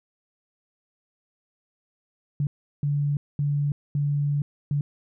sine tone bursts at uneven times, 144.3 Hz, D3, 30 cents flat, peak -21 dBFS, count 5, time 2.4-2.47 / 2.83-3.17 / 3.39-3.72 / 3.95-4.42 / 4.71-4.81 s, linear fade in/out 2 ms, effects none

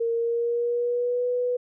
sine tone with pitch glide, 462.5 to 492.8 Hz, A#4 to B4, -14 to -4 cents, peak -22 dBFS, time 0-1.57 s, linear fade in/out 10 ms, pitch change +110 cents, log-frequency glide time 0.12-1.26 s, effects none

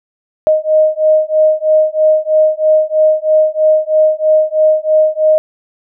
sine beating tone pair, 620 / 623.1 Hz, D#5 / D#5, -6 / +2 cents, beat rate 3.1 Hz, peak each -11 dBFS, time 0.47-5.38 s, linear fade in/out 0 ms, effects none

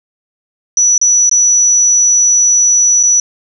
sine tone with dropouts, 5910 Hz, F#8, 3 cents flat, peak -6 dBFS, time 0.77-3.2 s, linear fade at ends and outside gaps 2 ms, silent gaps 0.98-1.014 / 1.295-1.313 / 3.03-3.034 s, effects none

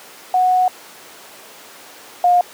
sine tone pair in turn, 736 / 711.8 Hz, F#5 / F5, -9 / +33 cents, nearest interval minor second, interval 58 cents, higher first, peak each -11 / -9 dBFS, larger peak second, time 0.34-0.68 / 2.24-2.41 s, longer first, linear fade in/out 2 ms, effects pink hiss -39 dBFS RMS until 2.53 s + high-pass 400 Hz 12 dB/octave

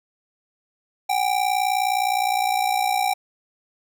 square ring-modulated tone, 780 Hz, G5, 9 cents flat, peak -17 dBFS, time 1.09-3.14 s, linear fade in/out 10 ms, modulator 29.8 Hz, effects none

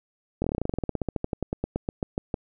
slowing click train, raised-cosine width 2 ms, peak -13 dBFS, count 28, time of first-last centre 0.42-2.342 s, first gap 22 ms, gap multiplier 1.08, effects none

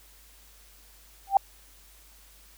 sine tone with exponential growth, 786 Hz, G5, 4 cents sharp, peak -11 dBFS, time 1.27-1.37 s, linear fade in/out 2 ms, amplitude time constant 20 ms, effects added 50 Hz sine -56 dBFS peak until 2.57 s + white hiss -56 dBFS RMS until 2.57 s

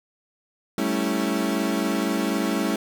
35% pulse chord, A dominant seventh, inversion third, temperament equal, 196 / 220 / 277.2 / 329.6 Hz, G3 / A3 / C#4 / E4, 0 / 0 / 0 / 0 cents, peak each -26 dBFS, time 0.78-2.76 s, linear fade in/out 2 ms, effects none

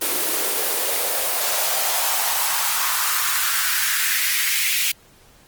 white noise with high-pass filter sweep, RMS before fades -21 dBFS, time 0.01-4.92 s, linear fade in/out 10 ms, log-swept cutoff 340 to 2400 Hz, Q 2.8, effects pink hiss -52 dBFS RMS until 5.47 s + Opus 24 kbps

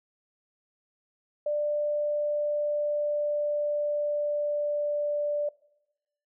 sine tone with pitch glide, 592 to 587.6 Hz, D5 to D5, +14 to +1 cents, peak -25 dBFS, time 1.46-5.49 s, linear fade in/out 5 ms, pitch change -13 cents, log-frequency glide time 1.69-5.3 s, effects noise-tail reverb RT60 0.9 s tail -22 dB re dry

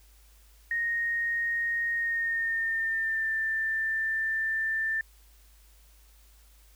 sine tone with pitch glide, 1862 to 1780 Hz, A#6 to A6, -2 to +20 cents, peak -26 dBFS, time 0.71-5.01 s, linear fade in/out 2 ms, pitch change -78 cents, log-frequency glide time 1.94-3.32 s, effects added 52 Hz sine -55 dBFS peak until 6.75 s + white hiss -62 dBFS RMS until 6.75 s

